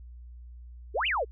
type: exponential two-way sweep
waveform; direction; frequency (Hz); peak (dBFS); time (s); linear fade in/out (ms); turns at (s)
sine; up then down; 349.2 to 3136 to 393.2; -25; 0.94-1.25; 20; 1.07
effects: added 60 Hz sine -43 dBFS peak until 1.31 s